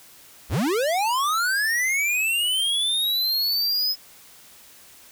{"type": "linear sweep", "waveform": "square", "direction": "up", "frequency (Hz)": [41.2, 5130], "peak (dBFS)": -21, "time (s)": [0.49, 3.96], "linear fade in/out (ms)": 50, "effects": ["white hiss -49 dBFS RMS until 5.11 s"]}